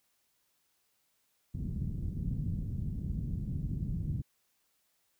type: low-pass noise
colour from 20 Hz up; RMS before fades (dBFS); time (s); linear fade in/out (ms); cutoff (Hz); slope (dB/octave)
white; -35; 1.54-4.22; 10; 180; 24
effects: white hiss -75 dBFS RMS until 5.19 s